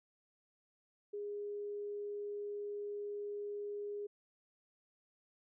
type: tone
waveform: sine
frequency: 411 Hz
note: G#4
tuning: 18 cents flat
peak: -39 dBFS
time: 1.13-4.07 s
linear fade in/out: 10 ms
effects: none